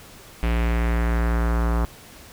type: tone with low-pass filter sweep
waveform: square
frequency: 58 Hz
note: A#1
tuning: 8 cents flat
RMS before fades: -21 dBFS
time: 0.43-1.85 s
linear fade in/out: 0 ms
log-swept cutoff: 2600 to 1200 Hz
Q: 2.1
effects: pink hiss -45 dBFS RMS until 2.32 s